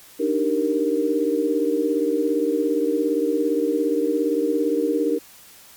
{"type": "chord", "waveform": "sine", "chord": "Eb major seventh", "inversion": "third", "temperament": "equal", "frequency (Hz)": [293.7, 311.1, 392, 466.2], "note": ["D4", "Eb4", "G4", "Bb4"], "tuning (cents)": [0, 0, 0, 0], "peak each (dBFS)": [-24, -24, -26, -22], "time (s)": [0.19, 5.19], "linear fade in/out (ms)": 20, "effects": ["white hiss -47 dBFS RMS until 5.76 s", "MP3 96 kbps"]}